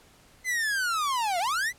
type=linear two-way sweep; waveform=45% pulse; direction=down then up; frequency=2064 to 670 to 2064 Hz; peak=-25 dBFS; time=0.44-1.73 s; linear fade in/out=50 ms; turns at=1.39 s; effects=pink hiss -57 dBFS RMS until 1.78 s + low-pass 12000 Hz 12 dB/octave